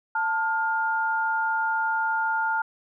sine tone pair together, 888 / 1413 Hz, A5 / F6, +16 / +20 cents, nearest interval minor sixth, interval 804 cents, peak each -25 dBFS, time 0.15-2.62 s, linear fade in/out 5 ms, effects none

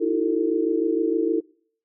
sine tone cluster, 310 / 336.7 / 383 / 448.8 Hz, D#4 / E4 / G4 / A4, -6 / +37 / -40 / +34 cents, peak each -26 / -23 / -30 / -24 dBFS, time 0-1.41 s, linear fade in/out 20 ms, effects noise-tail reverb RT60 0.6 s tail -26 dB re dry

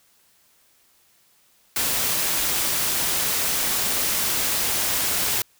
white noise, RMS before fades -23 dBFS, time 1.76-5.42 s, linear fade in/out 2 ms, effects white hiss -60 dBFS RMS until 5.59 s

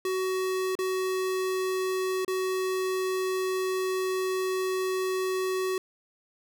square tone with dropouts, 374.6 Hz, F#4, 21 cents sharp, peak -27 dBFS, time 0.05-5.78 s, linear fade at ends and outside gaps 2 ms, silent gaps 0.753-0.789 / 2.248-2.279 s, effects none

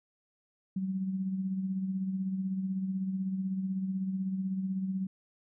sine tone with tremolo, 190 Hz, F#3, 46 cents sharp, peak -28 dBFS, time 0.76-5.07 s, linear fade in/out 5 ms, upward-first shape sine, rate 16 Hz, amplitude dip 45%, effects none

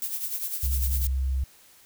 violet noise with tremolo, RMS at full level -29 dBFS, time 0.02-1.07 s, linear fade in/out 0 ms, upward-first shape sine, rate 10 Hz, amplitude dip 60%
sine tone, 66.1 Hz, C2, 18 cents sharp, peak -23 dBFS, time 0.63-1.44 s, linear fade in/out 5 ms
effects white hiss -55 dBFS RMS until 1.85 s

